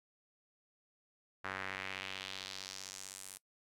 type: tone with band-pass filter sweep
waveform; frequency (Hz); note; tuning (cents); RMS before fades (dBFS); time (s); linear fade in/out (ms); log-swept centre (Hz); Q
sawtooth; 95.6; G2; -43; -45; 1.44-3.38; 10; 1500 to 10000; 1.9
effects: noise-tail reverb RT60 0.1 s tail -22 dB re dry